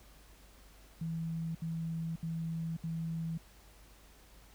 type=tone bursts; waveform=sine; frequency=163.8 Hz; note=E3; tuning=11 cents flat; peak=-34 dBFS; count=4; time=1.01-3.377 s; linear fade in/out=5 ms; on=540 ms; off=69 ms; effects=added 50 Hz sine -58 dBFS peak until 4.54 s + pink hiss -61 dBFS RMS until 4.54 s